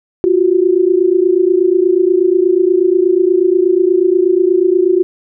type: tone pair together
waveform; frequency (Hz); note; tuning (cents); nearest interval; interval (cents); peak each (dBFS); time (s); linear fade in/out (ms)
sine; 349.2 / 377.5; F4 / F#4; 0 / +35; minor second; 135; -11; 0.24-5.03; 0
effects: none